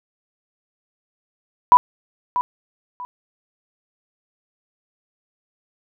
sine tone with echo, 988 Hz, B5, in tune, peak -5 dBFS, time 1.72-1.77 s, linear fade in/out 0 ms, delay 640 ms, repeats 2, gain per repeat -12 dB, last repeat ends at 3.05 s, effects none

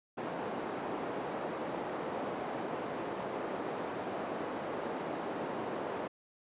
white band-pass noise, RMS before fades -38 dBFS, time 0.17-6.08 s, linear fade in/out 10 ms, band 230 to 700 Hz, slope 12 dB/octave, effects resampled to 8000 Hz

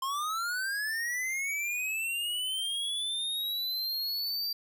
square linear sweep, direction up, 1046.5 to 4703 Hz, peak -31 dBFS, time 0.02-4.53 s, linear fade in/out 5 ms, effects none

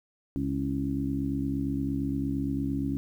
harmonic tone with a mistuned harmonic, 68.7 Hz, C#2, 15 cents flat, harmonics 1 / 2 / 3 / 4 / 5, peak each -36 / -34 / -36 / -29 / -39 dBFS, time 0.36-2.97 s, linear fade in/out 0 ms, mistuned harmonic 5, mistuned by -74 cents, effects 10-bit

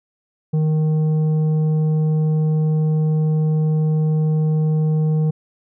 sine tone with tanh clipping, 155.5 Hz, D#3, 1 cent flat, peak -16 dBFS, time 0.53-5.31 s, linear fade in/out 10 ms, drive 7 dB, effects none

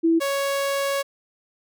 sine / sawtooth tone pair in turn, 329.6 / 555.6 Hz, E4 / C#5, 0 / +4 cents, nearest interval major sixth, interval 904 cents, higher second, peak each -15 / -18 dBFS, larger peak first, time 0.03-0.2 / 0.2-1.03 s, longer second, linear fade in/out 20 ms, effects none

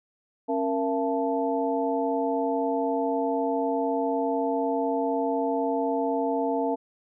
sine tone cluster, 273.6 / 465.9 / 676 / 876 Hz, C#4 / A#4 / E5 / A5, -23 / -1 / +43 / -8 cents, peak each -28 / -28 / -29 / -31 dBFS, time 0.48-6.76 s, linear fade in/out 20 ms, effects none

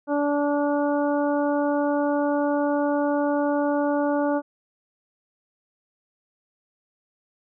harmonic tone, 289.5 Hz, D4, 25 cents flat, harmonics 1 / 2 / 3 / 4 / 5, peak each -23 / -24 / -29 / -35 / -35 dBFS, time 0.07-4.42 s, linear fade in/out 50 ms, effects none

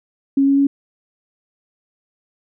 sine tone with pitch steps, 274.7 / 276.8 / 278.9 Hz, C#4 / C#4 / C#4, -16 / -2 / +11 cents, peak -11 dBFS, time 0.37-0.67 s, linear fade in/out 5 ms, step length 100 ms, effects none

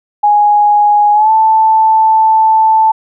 sine tone with pitch glide, 830.6 to 880 Hz, G#5 to A5, 0 to 0 cents, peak -5 dBFS, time 0.23-2.92 s, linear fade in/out 10 ms, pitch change +100 cents, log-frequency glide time 1.13-1.31 s, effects none

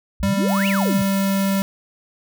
sine exponential two-way sweep, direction up then down, 53.4 to 2995 to 108.4 Hz, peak -23 dBFS, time 0.2-1.02 s, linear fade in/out 0 ms, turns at 0.68 s
square tone with pitch glide, 196.8 to 195.44 Hz, G3 to G3, +7 to -5 cents, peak -18 dBFS, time 0.23-1.62 s, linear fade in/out 0 ms, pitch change -12 cents, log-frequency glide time 0.39-1.44 s
blue noise, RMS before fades -34 dBFS, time 0.48-1.62 s, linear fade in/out 5 ms
effects none

